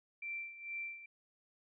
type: tone with tremolo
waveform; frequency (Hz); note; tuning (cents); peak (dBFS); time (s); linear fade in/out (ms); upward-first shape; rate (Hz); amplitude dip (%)
sine; 2349; D7; 0; -38; 0.22-1.06; 5; sine; 2.2; 75
effects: none